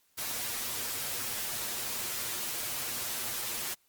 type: noise with comb filter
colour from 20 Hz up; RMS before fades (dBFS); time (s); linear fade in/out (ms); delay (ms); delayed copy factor
white; -35; 0.17-3.75; 20; 8.4; +0.75
effects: white hiss -70 dBFS RMS until 3.88 s + Opus 48 kbps